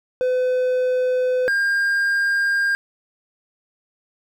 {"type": "tone pair in turn", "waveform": "triangle", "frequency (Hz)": [506, 1606.4], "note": ["B4", "G6"], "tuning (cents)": [42, 42], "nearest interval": "octave + minor sixth", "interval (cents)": 2000, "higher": "second", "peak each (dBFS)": -15, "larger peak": "neither", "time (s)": [[0.21, 1.48], [1.48, 2.75]], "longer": "neither", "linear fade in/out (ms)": 0, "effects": []}